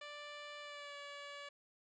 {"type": "tone with pitch glide", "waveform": "10% pulse", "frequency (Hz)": [587.3, 571.9], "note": ["D5", "D5"], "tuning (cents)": [0, -46], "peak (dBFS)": -39, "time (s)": [0.01, 1.49], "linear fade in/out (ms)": 5, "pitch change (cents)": -46, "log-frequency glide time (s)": [0.61, 0.96], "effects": ["resampled to 16000 Hz", "13-bit"]}